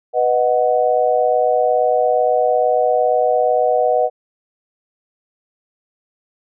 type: chord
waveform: sine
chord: B major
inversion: none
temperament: equal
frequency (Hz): 493.9 / 622.3 / 740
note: B4 / D#5 / F#5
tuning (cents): 0 / 0 / 0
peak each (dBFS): -17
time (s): 0.13-4.1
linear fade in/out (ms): 50
effects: none